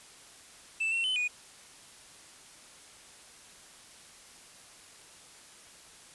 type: tone with pitch steps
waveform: triangle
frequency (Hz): 2647 / 2715 / 3038 / 2464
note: E7 / F7 / F#7 / D#7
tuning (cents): +7 / -50 / +45 / -17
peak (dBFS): -26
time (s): 0.8-1.28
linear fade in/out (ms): 10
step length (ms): 120
effects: white hiss -53 dBFS RMS until 6.14 s + resampled to 24000 Hz